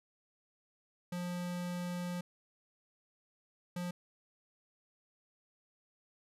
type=tone bursts at uneven times; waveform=square; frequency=177 Hz; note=F3; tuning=23 cents sharp; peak=-37 dBFS; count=2; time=1.12-2.21 / 3.76-3.91 s; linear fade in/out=5 ms; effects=resampled to 32000 Hz